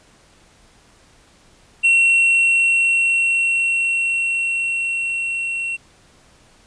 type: tone with level ramp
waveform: triangle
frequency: 2724 Hz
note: F7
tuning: 44 cents flat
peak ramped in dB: -9 to -20 dBFS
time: 1.83-5.77 s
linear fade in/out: 20 ms
effects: pink hiss -52 dBFS RMS until 6.66 s + resampled to 22050 Hz